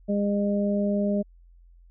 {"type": "harmonic tone", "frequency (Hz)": 203.3, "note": "G#3", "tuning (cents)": -37, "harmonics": [1, 2, 3], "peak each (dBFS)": [-23, -31, -28], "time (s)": [0.08, 1.23], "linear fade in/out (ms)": 20, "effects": ["added 43 Hz sine -50 dBFS peak until 1.9 s"]}